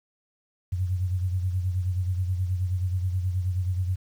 sine beating tone pair, 90.9 / 100.3 Hz, F#2 / G2, -30 / +40 cents, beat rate 9.4 Hz, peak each -24 / -33 dBFS, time 0.72-3.96 s, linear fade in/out 10 ms, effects 9-bit

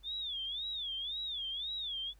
sine tone with vibrato, 3492 Hz, A7, 14 cents flat, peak -36 dBFS, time 0.03-2.14 s, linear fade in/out 50 ms, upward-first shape sine, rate 1.9 Hz, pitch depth 180 cents each way, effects added 50 Hz sine -58 dBFS peak until 2.19 s + pink hiss -70 dBFS RMS until 2.19 s

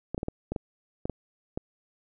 clicks, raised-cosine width 2 ms, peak -17 dBFS, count 9, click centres 0.146 / 0.179 / 0.231 / 0.284 / 0.52 / 0.562 / 1.055 / 1.097 / 1.575 s, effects none

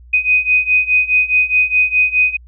sine beating tone pair, 2497 / 2501.8 Hz, D#7 / D#7, +6 / +9 cents, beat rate 4.8 Hz, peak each -15 / -13 dBFS, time 0.13-2.37 s, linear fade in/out 10 ms, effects added 60 Hz sine -38 dBFS peak until 2.47 s

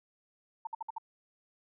sine tone bursts, 900 Hz, A5, 39 cents sharp, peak -34 dBFS, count 5, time 0.65-0.983 s, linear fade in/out 5 ms, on 21 ms, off 57 ms, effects none

